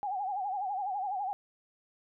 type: tone with vibrato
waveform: sine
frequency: 784 Hz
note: G5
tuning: in tune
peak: -31 dBFS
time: 0.03-1.33 s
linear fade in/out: 0 ms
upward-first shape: sine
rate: 12 Hz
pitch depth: 110 cents each way
effects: none